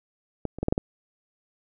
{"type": "clicks", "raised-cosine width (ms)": 2, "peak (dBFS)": [-14, -23, -13, -9, -7, -11], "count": 6, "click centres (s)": [0.453, 0.586, 0.63, 0.684, 0.725, 0.779], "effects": []}